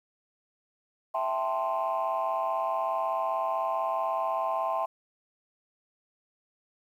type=chord; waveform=sine; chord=A minor seventh; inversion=second; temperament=equal; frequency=659.3 / 784 / 880 / 1046.5 Hz; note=E5 / G5 / A5 / C6; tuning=0 / 0 / 0 / 0 cents; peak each=-30 / -32 / -33 / -30 dBFS; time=1.14-4.86 s; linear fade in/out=10 ms; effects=tanh soft clip ceiling -20 dBFS + 10-bit